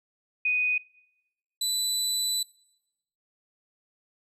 sine / 25% pulse tone pair in turn, 2489 / 3983 Hz, D#7 / B7, 0 / +14 cents, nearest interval minor sixth, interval 814 cents, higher second, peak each -22 dBFS, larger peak neither, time 0.45-0.78 / 1.61-2.43 s, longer second, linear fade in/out 5 ms, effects noise-tail reverb RT60 0.9 s tail -22 dB re dry + resampled to 32000 Hz

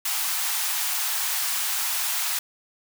white high-pass noise, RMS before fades -26 dBFS, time 0.05-2.39 s, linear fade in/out 5 ms, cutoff 720 Hz, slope 48 dB/octave, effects none

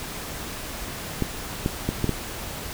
clicks, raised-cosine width 3 ms, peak -9 dBFS, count 5, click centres 1.223 / 1.661 / 1.89 / 2.043 / 2.093 s, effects pink hiss -34 dBFS RMS until 2.73 s

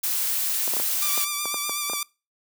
blue noise, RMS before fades -25 dBFS, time 0.03-1.25 s, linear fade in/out 10 ms
clicks, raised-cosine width 1 ms, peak -17 dBFS, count 10, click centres 0.678 / 0.736 / 0.768 / 0.799 / 1.177 / 1.456 / 1.543 / 1.695 / 1.898 / 1.934 s
5% pulse tone with vibrato, 1174.7 Hz, D6, in tune, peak -14 dBFS, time 1.02-2.03 s, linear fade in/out 2 ms, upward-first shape sine, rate 8.1 Hz, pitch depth 33 cents each way
effects noise-tail reverb RT60 0.3 s tail -24 dB re dry + high-pass 300 Hz 12 dB/octave

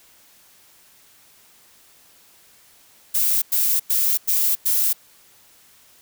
violet noise bursts, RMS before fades -19 dBFS, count 5, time 3.14-4.932 s, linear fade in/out 10 ms, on 280 ms, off 98 ms, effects white hiss -53 dBFS RMS until 6.01 s

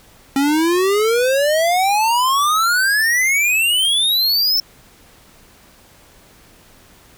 square exponential sweep, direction up, 270 to 5380 Hz, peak -14 dBFS, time 0.36-4.6 s, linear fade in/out 2 ms, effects pink hiss -48 dBFS RMS until 7.17 s

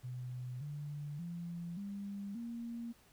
sine tone with pitch steps, 125.3 / 146.45 / 171.16 / 200.1 / 233.8 Hz, B2 / D3 / F3 / G3 / A#3, +25 / -5 / -35 / +36 / +5 cents, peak -40 dBFS, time 0.03-2.93 s, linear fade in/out 20 ms, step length 580 ms, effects pink hiss -66 dBFS RMS until 3.12 s

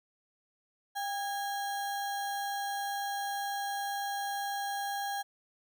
sine tone with sample-and-hold, 799 Hz, G5, 33 cents sharp, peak -32 dBFS, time 0.95-5.23 s, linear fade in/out 20 ms, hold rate 2450 Hz, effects none

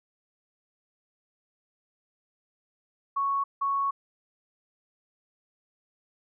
sine tone bursts at uneven times, 1108.7 Hz, C#6, in tune, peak -24 dBFS, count 2, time 3.16-3.44 / 3.61-3.91 s, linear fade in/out 10 ms, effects none

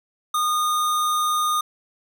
square tone, 1226 Hz, D#6, 26 cents flat, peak -20 dBFS, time 0.34-1.61 s, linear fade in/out 5 ms, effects none

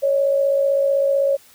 sine tone pair together, 554 / 609.8 Hz, C#5 / D#5, -1 / -35 cents, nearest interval major second, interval 166 cents, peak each -15 / -25 dBFS, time 0.02-1.37 s, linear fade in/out 20 ms, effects white hiss -50 dBFS RMS until 1.54 s

